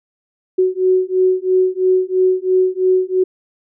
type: beating tone pair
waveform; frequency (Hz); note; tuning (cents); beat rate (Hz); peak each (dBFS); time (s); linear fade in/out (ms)
sine; 370 / 373; F#4 / F#4; 0 / +14; 3; -15; 0.58-3.24; 10
effects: none